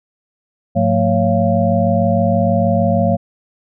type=tone cluster; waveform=sine; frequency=103.2 / 178.2 / 224.6 / 554 / 688 Hz; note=G#2 / F3 / A3 / C#5 / F5; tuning=-10 / +35 / +36 / -1 / -26 cents; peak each=-18 dBFS; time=0.75-3.17 s; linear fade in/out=20 ms; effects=none